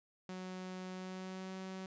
sawtooth tone with pitch glide, 185 to 188.67 Hz, F#3 to F#3, 0 to +34 cents, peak -39 dBFS, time 0.29-1.86 s, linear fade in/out 2 ms, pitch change +34 cents, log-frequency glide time 0.91-1.55 s, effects resampled to 16000 Hz

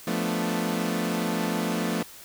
sawtooth chord, B half-diminished seventh, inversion second, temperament equal, 174.61 / 220 / 246.9 / 293.7 Hz, F3 / A3 / B3 / D4, 0 / 0 / 0 / 0 cents, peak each -26 / -25 / -28 / -30 dBFS, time 0.07-2.03 s, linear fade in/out 5 ms, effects white hiss -46 dBFS RMS until 2.24 s

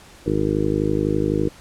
harmonic tone, 51.91 Hz, G#1, in tune, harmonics 1 / 2 / 3 / 4 / 5 / 6 / 7 / 8 / 9, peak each -30 / -28 / -26 / -29 / -31 / -23 / -25 / -28 / -27 dBFS, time 0.26-1.49 s, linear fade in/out 5 ms, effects pink hiss -46 dBFS RMS until 1.6 s + low-pass 10000 Hz 12 dB/octave

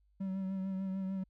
triangle tone with vibrato, 191 Hz, G3, 45 cents flat, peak -32 dBFS, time 0.2-1.24 s, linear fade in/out 10 ms, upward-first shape triangle, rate 6.7 Hz, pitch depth 34 cents each way, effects added 50 Hz sine -67 dBFS peak until 1.29 s

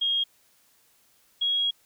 sine tone pair in turn, 3257 / 3301 Hz, G#7 / G#7, -34 / -11 cents, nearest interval unison, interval 23 cents, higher second, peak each -22 dBFS, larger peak neither, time 0.01-0.24 / 1.41-1.71 s, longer second, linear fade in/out 10 ms, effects white hiss -63 dBFS RMS until 1.85 s

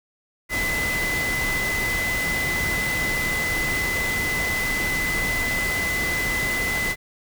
sine tone in noise, 2018 Hz, B6, 37 cents sharp, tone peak -23 dBFS, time 0.49-6.96 s, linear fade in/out 50 ms, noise pink, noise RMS -28 dBFS, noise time 0.49-6.96 s, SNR +2 dB, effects none

